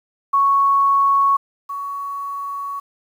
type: tone pair in turn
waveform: sine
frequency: 1108.7 / 1120.3 Hz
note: C#6 / C#6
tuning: 0 / +18 cents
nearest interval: unison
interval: 18 cents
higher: second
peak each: -12 / -24 dBFS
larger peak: first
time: 0.33-1.37 / 1.69-2.8 s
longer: second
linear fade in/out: 10 ms
effects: 8-bit